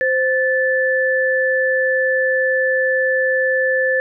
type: tone pair together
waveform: sine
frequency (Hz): 520.3 / 1749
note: C5 / A6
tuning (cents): -10 / -11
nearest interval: octave + major sixth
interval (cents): 2099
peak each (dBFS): -17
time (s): 0.01-4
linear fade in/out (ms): 0
effects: none